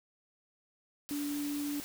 sine tone in noise, 290 Hz, D4, 22 cents flat, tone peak -33 dBFS, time 1.11-1.8 s, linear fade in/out 0 ms, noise white, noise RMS -44 dBFS, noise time 1.09-1.84 s, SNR +8 dB, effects none

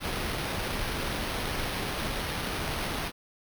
pink noise with sample-and-hold, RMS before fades -32 dBFS, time 0-3.12 s, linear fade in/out 50 ms, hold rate 7350 Hz, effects none

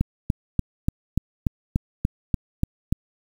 click train, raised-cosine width 5 ms, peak -7 dBFS, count 11, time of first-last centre 0.01-2.925 s, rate 3.43 Hz, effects 7-bit

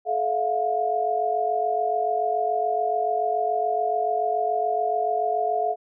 sine tone cluster, 430 / 665 / 712 Hz, A4 / E5 / F5, -40 / +15 / +33 cents, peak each -28 / -27 / -23 dBFS, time 0.05-5.76 s, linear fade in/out 50 ms, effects none

